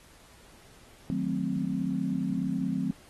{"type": "chord", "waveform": "sine", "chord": "D# diminished seventh", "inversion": "none", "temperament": "equal", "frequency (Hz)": [155.56, 185, 220, 261.6], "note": ["D#3", "F#3", "A3", "C4"], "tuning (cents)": [0, 0, 0, 0], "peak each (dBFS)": [-36, -31, -34, -31], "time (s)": [1.1, 2.91], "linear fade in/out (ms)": 0, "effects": ["pink hiss -56 dBFS RMS until 3.09 s", "AAC 32 kbps"]}